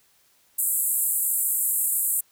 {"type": "band-pass noise", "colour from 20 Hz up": "white", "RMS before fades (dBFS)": -24, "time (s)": [0.58, 2.21], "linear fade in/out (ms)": 10, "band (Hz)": [7600, 15000], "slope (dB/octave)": 96, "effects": ["white hiss -62 dBFS RMS until 2.31 s"]}